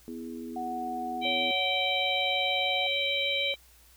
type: chord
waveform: sine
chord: E major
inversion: second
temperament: equal with one note detuned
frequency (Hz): 247.8 / 329.6 / 415.3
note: B3 / E4 / G#4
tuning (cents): +6 / 0 / 0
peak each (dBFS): -38 / -41 / -44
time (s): 0.08-1.51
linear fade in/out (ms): 0
type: tone with pitch glide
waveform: sine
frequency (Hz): 740 to 734.5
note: F#5 to F#5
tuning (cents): 0 to -13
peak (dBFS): -32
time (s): 0.56-2.87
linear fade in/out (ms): 5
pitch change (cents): -13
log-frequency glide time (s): 1.37-2.34
type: harmonic tone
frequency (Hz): 777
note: G5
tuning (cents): -16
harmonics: 3 / 4 / 5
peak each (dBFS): -30 / -31 / -32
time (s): 1.21-3.56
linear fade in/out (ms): 50
type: tone with vibrato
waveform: sine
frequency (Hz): 558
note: C#5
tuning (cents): +11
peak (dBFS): -34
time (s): 1.25-3.54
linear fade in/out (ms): 0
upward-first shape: sine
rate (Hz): 6.5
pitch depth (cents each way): 11
effects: added 60 Hz sine -59 dBFS peak until 3.96 s + white hiss -59 dBFS RMS until 3.96 s